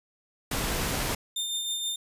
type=noise; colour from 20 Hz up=pink; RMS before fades=-29 dBFS; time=0.51-1.15 s; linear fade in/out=5 ms
type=clicks; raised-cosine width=5 ms; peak=-27 dBFS; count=4; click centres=0.587 / 0.672 / 0.748 / 0.907 s
type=tone with tremolo; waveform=sawtooth; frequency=3613 Hz; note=A7; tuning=45 cents sharp; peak=-24 dBFS; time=1.36-1.96 s; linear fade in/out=5 ms; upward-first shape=triangle; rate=6.3 Hz; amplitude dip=40%
effects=resampled to 32000 Hz